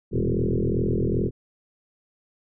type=tone with frequency modulation; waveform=sine; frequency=123.47 Hz; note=B2; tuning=in tune; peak=-20 dBFS; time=0.11-1.31 s; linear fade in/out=50 ms; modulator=42.5 Hz; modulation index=7.3; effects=none